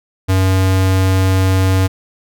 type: tone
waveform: square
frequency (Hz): 94.5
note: F#2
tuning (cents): +37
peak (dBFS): -11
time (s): 0.28-1.88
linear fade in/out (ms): 20
effects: none